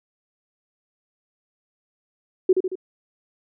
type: tone with echo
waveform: sine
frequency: 372 Hz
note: F#4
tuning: 9 cents sharp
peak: -11 dBFS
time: 2.49-2.53 s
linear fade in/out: 5 ms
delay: 75 ms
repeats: 3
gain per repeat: -5 dB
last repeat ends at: 2.755 s
effects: none